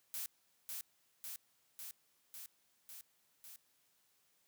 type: noise with echo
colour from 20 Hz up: blue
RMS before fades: -42 dBFS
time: 0.14-0.26 s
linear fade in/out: 0 ms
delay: 550 ms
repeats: 6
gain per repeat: -2 dB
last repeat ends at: 3.56 s
effects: white hiss -75 dBFS RMS until 4.47 s + high-pass 80 Hz 12 dB/octave